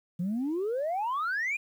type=exponential sweep; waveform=sine; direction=up; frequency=167.6 to 2489 Hz; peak=-26 dBFS; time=0.19-1.57 s; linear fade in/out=10 ms; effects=tanh soft clip ceiling -25 dBFS + 10-bit